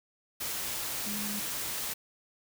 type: tone in noise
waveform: sine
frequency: 206.5 Hz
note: G#3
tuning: 10 cents flat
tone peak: -37 dBFS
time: 1.06-1.4 s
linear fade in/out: 10 ms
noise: white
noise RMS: -35 dBFS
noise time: 0.4-1.94 s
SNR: -5 dB
effects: none